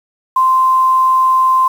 sine tone with quantisation, 1041 Hz, C6, 9 cents flat, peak -8 dBFS, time 0.36-1.68 s, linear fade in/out 5 ms, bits 6, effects none

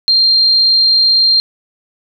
sine tone, 4186 Hz, C8, in tune, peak -7 dBFS, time 0.08-1.4 s, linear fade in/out 0 ms, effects none

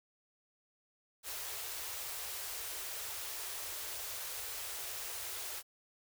white band-stop noise, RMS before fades -42 dBFS, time 1.23-5.63 s, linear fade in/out 50 ms, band 110 to 360 Hz, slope 48 dB/octave, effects none

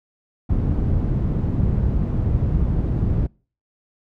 white low-pass noise, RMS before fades -20 dBFS, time 0.49-3.27 s, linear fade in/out 10 ms, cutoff 130 Hz, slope 12 dB/octave, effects noise-tail reverb RT60 0.4 s tail -26 dB re dry

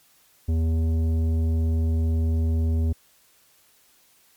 triangle tone with tanh clipping, 81 Hz, E2, 30 cents flat, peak -21 dBFS, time 0.48-2.93 s, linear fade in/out 10 ms, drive 15 dB, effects white hiss -59 dBFS RMS until 4.36 s + MP3 96 kbps

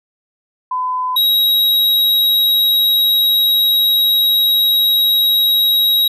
sine / square tone pair in turn, 1010 / 3828 Hz, B5 / A#7, +39 / +45 cents, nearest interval octave + major seventh, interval 2306 cents, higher second, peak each -16 / -11 dBFS, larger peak second, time 0.71-1.16 / 1.16-6.08 s, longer second, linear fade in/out 5 ms, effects resampled to 32000 Hz

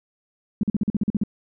sine tone bursts, 207.7 Hz, G#3, in tune, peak -17 dBFS, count 10, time 0.61-1.236 s, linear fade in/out 2 ms, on 23 ms, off 44 ms, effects none

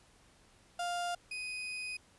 35% pulse tone pair in turn, 701 / 2498 Hz, F5 / D#7, +6 / +6 cents, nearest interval octave + minor seventh, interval 2200 cents, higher second, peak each -32 / -36 dBFS, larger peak first, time 0.79-1.15 / 1.31-1.97 s, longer second, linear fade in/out 5 ms, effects pink hiss -64 dBFS RMS until 2.18 s + resampled to 24000 Hz

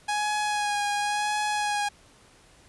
sawtooth tone with vibrato, 830.6 Hz, G#5, in tune, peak -21 dBFS, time 0.08-1.89 s, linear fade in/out 10 ms, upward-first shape sine, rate 0.94 Hz, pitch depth 22 cents each way, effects pink hiss -56 dBFS RMS until 2.68 s + resampled to 24000 Hz

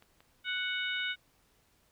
clicks, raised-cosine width 0.3 ms, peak -40 dBFS, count 5, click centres 0.024 / 0.205 / 0.57 / 0.966 / 1.001 s
harmonic tone, 740 Hz, F#5, in tune, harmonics 2 / 3 / 4 / 5, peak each -35 / -37 / -38 / -39 dBFS, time 0.44-1.16 s, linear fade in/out 50 ms
effects pink hiss -69 dBFS RMS until 1.91 s

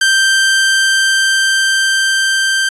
sawtooth tone with level ramp, 1568 Hz, G6, in tune, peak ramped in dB -5 to -8 dBFS, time 0.01-2.69 s, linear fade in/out 5 ms, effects resampled to 24000 Hz

